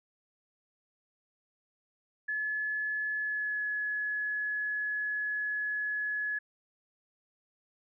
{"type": "tone with pitch glide", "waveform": "sine", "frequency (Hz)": [1713, 1697.2], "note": ["A6", "G#6"], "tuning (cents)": [-47, 37], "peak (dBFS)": -30, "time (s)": [2.28, 6.39], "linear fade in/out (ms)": 10, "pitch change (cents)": -16, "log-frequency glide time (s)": [3.17, 3.62], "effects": []}